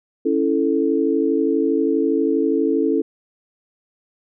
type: chord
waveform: sine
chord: A major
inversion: first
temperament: equal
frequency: 277.2 / 329.6 / 440 Hz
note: C#4 / E4 / A4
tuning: 0 / 0 / 0 cents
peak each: -20 dBFS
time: 0.25-3.02 s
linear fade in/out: 10 ms
effects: none

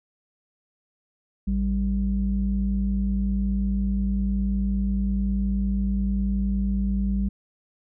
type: tone pair together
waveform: sine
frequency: 55.03 / 196.1 Hz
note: A1 / G3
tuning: +1 / +1 cents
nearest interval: octave + minor seventh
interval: 2200 cents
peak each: -23 dBFS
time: 1.47-7.29 s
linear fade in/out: 10 ms
effects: tanh soft clip ceiling -14 dBFS

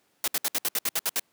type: noise bursts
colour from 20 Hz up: white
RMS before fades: -26 dBFS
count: 10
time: 0.24-1.196 s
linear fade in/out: 2 ms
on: 38 ms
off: 64 ms
effects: pink hiss -68 dBFS RMS until 1.32 s + high-pass 200 Hz 12 dB/octave

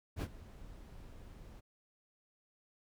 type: noise with ADSR envelope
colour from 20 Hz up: brown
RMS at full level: -33 dBFS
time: 0.16-1.61 s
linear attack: 59 ms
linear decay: 55 ms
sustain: -19 dB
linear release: 18 ms
effects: none

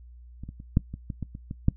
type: clicks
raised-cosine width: 5 ms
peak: -26 / -26 / -30 / -7 / -23 / -20 / -19 / -26 / -21 / -7 dBFS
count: 10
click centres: 0.436 / 0.49 / 0.601 / 0.771 / 0.94 / 1.102 / 1.227 / 1.351 / 1.511 / 1.684 s
effects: noise-tail reverb RT60 0.1 s tail -20 dB re dry + added 60 Hz sine -45 dBFS peak until 1.76 s

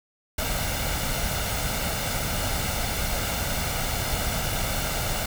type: noise with comb filter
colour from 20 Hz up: pink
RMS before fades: -27 dBFS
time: 0.38-5.26 s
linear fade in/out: 5 ms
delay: 1.4 ms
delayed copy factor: +0.55
effects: none

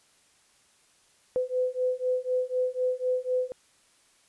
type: beating tone pair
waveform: sine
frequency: 504 / 508 Hz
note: B4 / B4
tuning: +35 / +49 cents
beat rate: 4 Hz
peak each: -28 dBFS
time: 1.36-3.52 s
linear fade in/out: 0 ms
effects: white hiss -63 dBFS RMS until 4.28 s + resampled to 24000 Hz

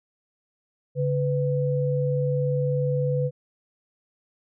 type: tone pair together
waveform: sine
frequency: 141.49 / 499 Hz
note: C#3 / B4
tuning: +36 / +18 cents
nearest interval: octave + minor seventh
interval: 2182 cents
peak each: -23 / -25 dBFS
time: 0.95-3.31 s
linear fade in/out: 50 ms
effects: none

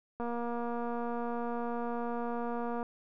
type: click train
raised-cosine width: 1 ms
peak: -24 dBFS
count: 624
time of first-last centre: 0.2-2.829 s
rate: 237 Hz
effects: none

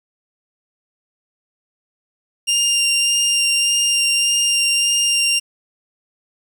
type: tone with vibrato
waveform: 20% pulse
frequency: 2794 Hz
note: F7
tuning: in tune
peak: -9 dBFS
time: 2.47-5.4 s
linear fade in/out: 20 ms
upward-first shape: sine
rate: 1.7 Hz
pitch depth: 10 cents each way
effects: 8-bit

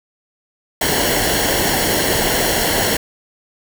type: noise with comb filter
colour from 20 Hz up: pink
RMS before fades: -17 dBFS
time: 0.81-2.97 s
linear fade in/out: 5 ms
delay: 0.81 ms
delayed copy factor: -0.65
effects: none

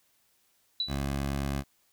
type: tone with exponential decay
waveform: sine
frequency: 3951 Hz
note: B7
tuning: in tune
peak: -24 dBFS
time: 0.8-1.03 s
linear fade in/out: 2 ms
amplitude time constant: 49 ms
type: tone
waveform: 15% pulse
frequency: 69.3 Hz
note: C#2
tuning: in tune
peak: -23 dBFS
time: 0.87-1.64 s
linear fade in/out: 50 ms
effects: white hiss -69 dBFS RMS until 1.92 s

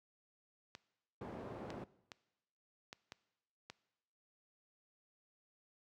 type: clicks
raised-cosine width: 0.2 ms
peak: -30 dBFS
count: 6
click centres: 0.751 / 1.704 / 2.118 / 2.929 / 3.121 / 3.7 s
type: low-pass noise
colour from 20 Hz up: white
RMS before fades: -47 dBFS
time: 1.21-1.84 s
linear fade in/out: 2 ms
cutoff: 560 Hz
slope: 12 dB/octave
effects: noise-tail reverb RT60 1.0 s tail -20 dB re dry + high-pass 80 Hz 12 dB/octave

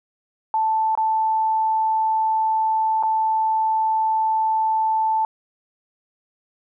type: tone with dropouts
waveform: sine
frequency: 880 Hz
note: A5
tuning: in tune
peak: -17 dBFS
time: 0.54-5.25 s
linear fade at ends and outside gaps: 1 ms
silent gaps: 0.952-0.975 / 3.027-3.034 s
effects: none

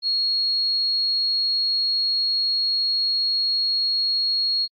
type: tone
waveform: sine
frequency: 4303 Hz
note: C8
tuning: 48 cents sharp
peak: -19 dBFS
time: 0.02-4.68 s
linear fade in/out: 50 ms
effects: AAC 32 kbps

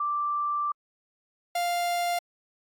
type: tone pair in turn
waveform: sine / 45% pulse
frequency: 1174.7 / 698.5 Hz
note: D6 / F5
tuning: 0 / 0 cents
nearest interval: major sixth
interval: 900 cents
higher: first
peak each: -25 dBFS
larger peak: neither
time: 0-0.72 / 1.55-2.19 s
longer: first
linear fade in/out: 5 ms
effects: AAC 64 kbps

